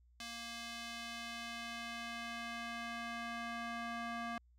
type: tone with band-pass filter sweep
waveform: square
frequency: 233.4 Hz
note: A#3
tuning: 2 cents sharp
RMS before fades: -44 dBFS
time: 0.2-4.38 s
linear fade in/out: 2 ms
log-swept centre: 4100 to 1300 Hz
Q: 0.88
effects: added 60 Hz sine -64 dBFS peak until 4.58 s